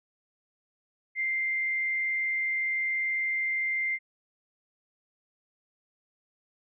sine tone with frequency modulation, 2093 Hz, C7, in tune, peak -26 dBFS, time 1.15-3.99 s, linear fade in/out 50 ms, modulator 87.2 Hz, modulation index 0.33, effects none

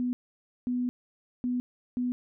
sine tone bursts at uneven times, 247.4 Hz, B3, 3 cents sharp, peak -26 dBFS, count 4, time 0-0.13 / 0.67-0.89 / 1.44-1.6 / 1.97-2.12 s, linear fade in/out 0 ms, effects none

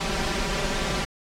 pink noise with comb filter, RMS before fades -26 dBFS, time 0-1.05 s, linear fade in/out 10 ms, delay 5.1 ms, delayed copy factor +0.9, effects low-pass 6000 Hz 12 dB/octave + AAC 64 kbps

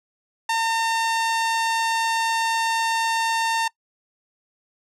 sawtooth tone, 908 Hz, A#5, 46 cents flat, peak -16 dBFS, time 0.49-3.68 s, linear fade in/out 5 ms, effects noise-tail reverb RT60 0.1 s tail -23 dB re dry + low-pass 9000 Hz 12 dB/octave

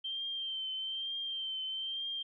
sine tone with vibrato, 3136 Hz, G7, in tune, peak -35 dBFS, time 0.04-2.23 s, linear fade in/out 10 ms, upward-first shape triangle, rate 1.1 Hz, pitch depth 41 cents each way, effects none

